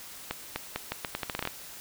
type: accelerating click train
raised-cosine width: 0.3 ms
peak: -14 dBFS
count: 13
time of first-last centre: 0.31-1.474 s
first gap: 250 ms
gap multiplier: 0.8
effects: white hiss -45 dBFS RMS until 1.8 s